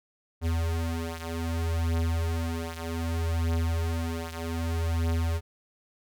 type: beating tone pair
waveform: square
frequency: 82.41 / 83.05 Hz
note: E2 / E2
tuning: 0 / +13 cents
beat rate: 0.64 Hz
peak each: -29 / -32 dBFS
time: 0.41-5.41 s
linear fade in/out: 50 ms
effects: none